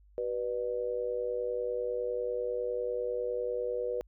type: tone with amplitude modulation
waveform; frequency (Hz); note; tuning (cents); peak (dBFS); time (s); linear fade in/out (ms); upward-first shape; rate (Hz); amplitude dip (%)
sine; 489.2; B4; -16; -26; 0.18-4.01; 0; sine; 110; 90
effects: added 50 Hz sine -57 dBFS peak until 4.07 s